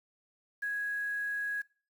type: tone with quantisation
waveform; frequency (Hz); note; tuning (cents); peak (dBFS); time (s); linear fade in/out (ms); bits
sine; 1661.2; G#6; 0; -31; 0.62-1.62; 10; 9
effects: noise-tail reverb RT60 0.4 s tail -22 dB re dry